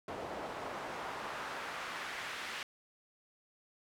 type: noise with band-pass filter sweep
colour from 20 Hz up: pink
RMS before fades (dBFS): -42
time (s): 0.08-2.63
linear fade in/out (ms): 2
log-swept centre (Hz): 600 to 2200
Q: 1.1
effects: none

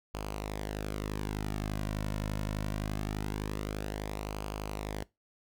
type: tone with flanger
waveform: sawtooth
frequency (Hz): 51.7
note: G#1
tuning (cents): -7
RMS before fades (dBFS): -36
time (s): 0.14-5.03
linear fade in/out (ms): 0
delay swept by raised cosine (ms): 0.53 to 2.53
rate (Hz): 0.23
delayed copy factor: -0.55
effects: noise-tail reverb RT60 0.2 s tail -21 dB re dry

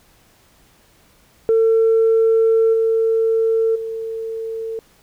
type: tone with level steps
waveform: sine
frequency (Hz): 450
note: A4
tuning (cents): +39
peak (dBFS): -10 / -13 / -23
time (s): 1.49-4.79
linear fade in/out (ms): 0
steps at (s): 2.73 / 3.75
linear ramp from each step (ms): 10
effects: tanh soft clip ceiling -8 dBFS + pink hiss -54 dBFS RMS until 5.02 s

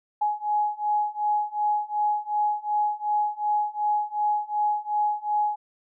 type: beating tone pair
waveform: sine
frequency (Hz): 837 / 839.7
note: G#5 / G#5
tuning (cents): +13 / +19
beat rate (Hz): 2.7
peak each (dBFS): -26 / -25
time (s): 0.21-5.56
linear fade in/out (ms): 10
effects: none

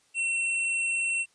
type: tone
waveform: square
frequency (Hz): 2711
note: E7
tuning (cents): +48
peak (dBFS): -26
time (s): 0.14-1.26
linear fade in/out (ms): 50
effects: white hiss -65 dBFS RMS until 1.34 s + resampled to 22050 Hz

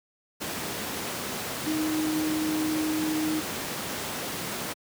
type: tone in noise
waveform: sine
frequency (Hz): 311.1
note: D#4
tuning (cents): 0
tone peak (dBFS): -25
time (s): 1.66-3.41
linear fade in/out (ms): 20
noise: pink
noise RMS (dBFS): -32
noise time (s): 0.4-4.74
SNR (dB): +4
effects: high-pass 150 Hz 12 dB/octave

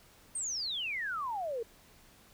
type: exponential sweep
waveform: sine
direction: down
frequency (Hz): 8870 to 440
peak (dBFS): -33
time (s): 0.35-1.63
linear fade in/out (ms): 5
effects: pink hiss -60 dBFS RMS until 2.33 s

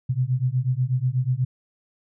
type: beating tone pair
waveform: sine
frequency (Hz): 123.47 / 131.67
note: B2 / C3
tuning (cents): 0 / +11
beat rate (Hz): 8.2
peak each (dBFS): -23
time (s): 0.09-1.45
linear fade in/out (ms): 10
effects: none

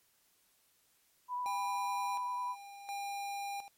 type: tone with vibrato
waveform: sine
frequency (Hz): 987.8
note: B5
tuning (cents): 0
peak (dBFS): -34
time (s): 1.28-2.56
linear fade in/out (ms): 50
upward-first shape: sine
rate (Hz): 10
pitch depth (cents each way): 13
type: tone with tremolo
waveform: square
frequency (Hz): 802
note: G5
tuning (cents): +39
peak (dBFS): -38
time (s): 1.46-3.68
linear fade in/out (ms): 0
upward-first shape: square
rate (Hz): 0.7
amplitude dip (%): 70
effects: white hiss -71 dBFS RMS until 3.77 s + MP3 64 kbps

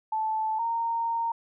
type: tone pair in turn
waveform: sine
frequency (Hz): 875 / 923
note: A5 / A#5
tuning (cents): -10 / -17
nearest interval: minor second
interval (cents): 93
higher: second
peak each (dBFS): -25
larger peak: neither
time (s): 0.12-0.59 / 0.59-1.32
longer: second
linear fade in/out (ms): 5
effects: none

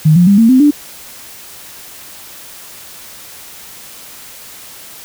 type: tone with pitch steps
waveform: sine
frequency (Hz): 155.2 / 176.23 / 200.1 / 227.2 / 258 / 293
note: D#3 / F3 / G3 / A#3 / C4 / D4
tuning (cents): -4 / +16 / +36 / -44 / -24 / -4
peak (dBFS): -4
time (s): 0.05-0.71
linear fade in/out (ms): 10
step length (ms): 110
effects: white hiss -34 dBFS RMS until 5.04 s

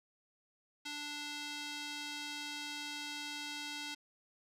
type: tone with band-pass filter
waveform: square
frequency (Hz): 293.7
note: D4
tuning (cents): 0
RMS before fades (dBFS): -43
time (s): 0.85-3.95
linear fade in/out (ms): 10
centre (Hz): 3900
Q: 1.2
effects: none

